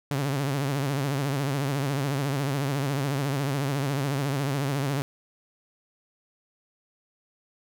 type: tone with vibrato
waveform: sawtooth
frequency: 138.9 Hz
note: C#3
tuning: 4 cents sharp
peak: -21 dBFS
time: 0.11-5.02 s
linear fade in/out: 0 ms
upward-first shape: triangle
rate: 14 Hz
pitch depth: 120 cents each way
effects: none